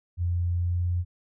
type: tone with pitch glide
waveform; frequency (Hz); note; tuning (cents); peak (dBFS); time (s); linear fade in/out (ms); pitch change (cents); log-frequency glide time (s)
sine; 87.31 to 88.17; F2 to F2; 0 to +17; -23; 0.17-1.05; 50; +17; 0.56-0.84
effects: none